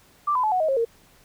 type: tone with pitch steps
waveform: sine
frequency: 1176 / 1006.2 / 860.9 / 736.6 / 630.2 / 539.2 / 461.3 Hz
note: D6 / B5 / A5 / F#5 / D#5 / C#5 / A#4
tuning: +2 / +32 / -38 / -8 / +22 / -48 / -18 cents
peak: -19 dBFS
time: 0.27-0.851 s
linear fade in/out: 10 ms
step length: 83 ms
effects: pink hiss -56 dBFS RMS until 1.24 s